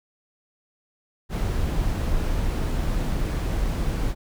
brown noise, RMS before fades -24 dBFS, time 1.29-4.15 s, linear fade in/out 50 ms, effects none

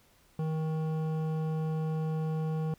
sine tone with hard clipping, 157.8 Hz, D#3, 25 cents sharp, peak -31 dBFS, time 0.39-2.74 s, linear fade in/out 2 ms, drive 12 dB, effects pink hiss -64 dBFS RMS until 2.78 s

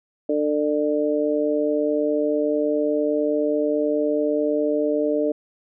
harmonic tone, 149.2 Hz, D3, 28 cents sharp, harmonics 2 / 3 / 4, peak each -23 / -23 / -23 dBFS, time 0.29-5.32 s, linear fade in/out 5 ms, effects none

